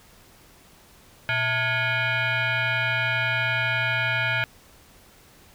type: tone with frequency modulation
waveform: sine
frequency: 120 Hz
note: B2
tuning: 49 cents flat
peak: -21 dBFS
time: 1.29-4.44 s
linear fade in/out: 0 ms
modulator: 774 Hz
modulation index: 3.3
effects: pink hiss -53 dBFS RMS until 5.54 s